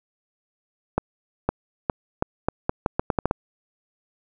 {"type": "accelerating click train", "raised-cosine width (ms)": 1, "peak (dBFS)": -6, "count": 12, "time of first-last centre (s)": [0.98, 3.311], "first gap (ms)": 510, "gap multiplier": 0.8, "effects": []}